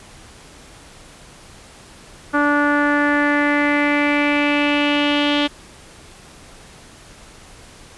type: tone with low-pass filter sweep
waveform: sawtooth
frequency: 291.1 Hz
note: D4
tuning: 15 cents flat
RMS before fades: -17 dBFS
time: 2.33-5.48 s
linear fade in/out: 20 ms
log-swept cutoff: 1400 to 3300 Hz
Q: 4.5
effects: pink hiss -43 dBFS RMS until 7.97 s + resampled to 24000 Hz